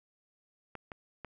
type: clicks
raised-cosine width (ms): 0.5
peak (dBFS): -27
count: 3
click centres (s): 0.753 / 0.918 / 1.247
effects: none